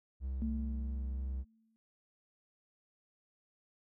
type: tone with vibrato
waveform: triangle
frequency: 65.41 Hz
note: C2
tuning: in tune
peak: -33 dBFS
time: 0.2-1.45 s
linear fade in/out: 50 ms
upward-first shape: square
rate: 3.1 Hz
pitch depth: 10 cents each way
type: tone with exponential decay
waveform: sine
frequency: 223 Hz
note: A3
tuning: 23 cents sharp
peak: -33 dBFS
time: 0.42-1.76 s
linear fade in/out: 0 ms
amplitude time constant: 290 ms
effects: none